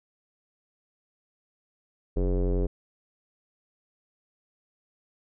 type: tone with low-pass filter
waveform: square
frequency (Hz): 45.55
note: F#1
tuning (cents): -26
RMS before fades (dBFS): -25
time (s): 2.16-2.67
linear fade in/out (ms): 10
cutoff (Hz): 440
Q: 3.8
effects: none